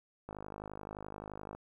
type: click train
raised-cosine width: 1 ms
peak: -29 dBFS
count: 66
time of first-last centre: 0.29-1.55 s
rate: 51.6 Hz
effects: 11-bit